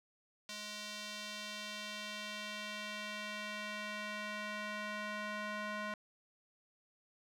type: tone with band-pass filter sweep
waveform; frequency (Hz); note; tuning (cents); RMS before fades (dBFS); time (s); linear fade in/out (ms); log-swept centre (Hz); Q
square; 210; G#3; +19; -43; 0.49-5.94; 2; 4500 to 1500; 1.1
effects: none